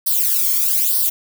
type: noise with flanger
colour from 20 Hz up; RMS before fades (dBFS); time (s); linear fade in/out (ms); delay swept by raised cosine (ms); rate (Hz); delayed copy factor
violet; -17; 0.06-1.1; 10; 0.21 to 0.93; 1.1; +1
effects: none